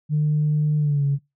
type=tone with pitch glide; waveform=sine; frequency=150.8 to 140.7 Hz; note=D3 to C#3; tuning=+46 to +26 cents; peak=-16 dBFS; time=0.09-1.19 s; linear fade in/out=50 ms; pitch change=-120 cents; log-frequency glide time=0.78-1.05 s; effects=noise-tail reverb RT60 0.2 s tail -23 dB re dry + tanh soft clip ceiling -13 dBFS